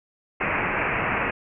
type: low-pass noise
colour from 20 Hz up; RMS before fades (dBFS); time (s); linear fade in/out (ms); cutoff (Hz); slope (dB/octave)
white; -25; 0.4-1.31; 10; 2600; 96
effects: none